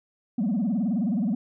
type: tone with vibrato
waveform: sine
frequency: 214.2 Hz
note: A3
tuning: 46 cents flat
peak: -20 dBFS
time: 0.38-1.35 s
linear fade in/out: 5 ms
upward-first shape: sine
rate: 19 Hz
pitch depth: 270 cents each way
effects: tanh soft clip ceiling -20 dBFS